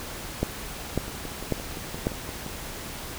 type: two click trains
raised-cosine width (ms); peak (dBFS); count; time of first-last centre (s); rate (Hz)
2; -22 / -10; 9 / 4; 1.08-2.464 / 0.43-2.069; 5.78 / 1.83
effects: pink hiss -37 dBFS RMS until 3.18 s